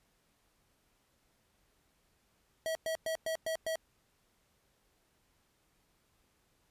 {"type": "tone bursts", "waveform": "square", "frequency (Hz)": 645, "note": "E5", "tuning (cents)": -38, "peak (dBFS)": -33, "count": 6, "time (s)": [2.66, 3.756], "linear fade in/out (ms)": 0, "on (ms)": 91, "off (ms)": 110, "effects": ["pink hiss -73 dBFS RMS until 6.7 s", "resampled to 32000 Hz"]}